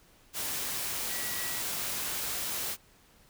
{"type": "tone in noise", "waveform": "sine", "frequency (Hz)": 1934, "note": "B6", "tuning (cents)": -37, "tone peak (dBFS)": -42, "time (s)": [1.07, 1.62], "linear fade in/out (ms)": 50, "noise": "white", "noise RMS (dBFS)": -34, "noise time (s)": [0.33, 2.77], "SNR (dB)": -11, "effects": ["pink hiss -61 dBFS RMS until 3.29 s"]}